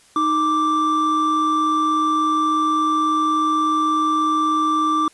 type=tone pair together; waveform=triangle; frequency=311.1 / 1174.6 Hz; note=D#4 / D6; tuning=0 / 0 cents; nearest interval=octave + major seventh; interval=2300 cents; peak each=-20 / -15 dBFS; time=0.16-5.08 s; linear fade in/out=2 ms; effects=white hiss -52 dBFS RMS until 5.13 s + resampled to 24000 Hz